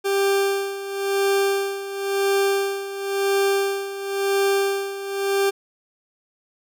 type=tone with tremolo; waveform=40% pulse; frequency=394.9 Hz; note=G4; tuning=13 cents sharp; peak=-16 dBFS; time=0.04-5.51 s; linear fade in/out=20 ms; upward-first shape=sine; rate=0.96 Hz; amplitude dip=75%; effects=none